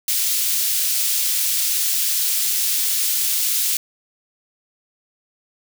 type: high-pass noise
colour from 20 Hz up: white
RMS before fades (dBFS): -20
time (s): 0.08-3.77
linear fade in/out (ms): 2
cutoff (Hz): 3300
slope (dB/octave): 12
effects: none